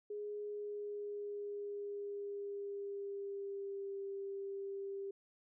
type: tone with pitch glide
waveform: sine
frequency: 415.3 to 394.5 Hz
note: G#4 to G4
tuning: 0 to +11 cents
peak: -40 dBFS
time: 0.1-5.11 s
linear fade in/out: 5 ms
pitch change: -89 cents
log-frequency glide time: 0.42-4 s
effects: none